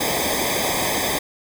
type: noise with comb filter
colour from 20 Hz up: pink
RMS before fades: -22 dBFS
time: 0-1.19 s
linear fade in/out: 10 ms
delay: 0.71 ms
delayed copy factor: -0.95
effects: none